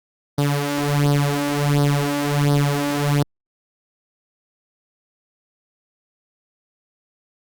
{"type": "tone with flanger", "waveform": "sawtooth", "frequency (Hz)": 144, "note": "D3", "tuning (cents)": -34, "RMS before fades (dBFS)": -19, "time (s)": [0.38, 3.23], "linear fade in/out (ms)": 5, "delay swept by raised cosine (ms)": [0.2, 3.4], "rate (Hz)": 1.4, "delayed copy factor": 0.75, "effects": ["Opus 24 kbps"]}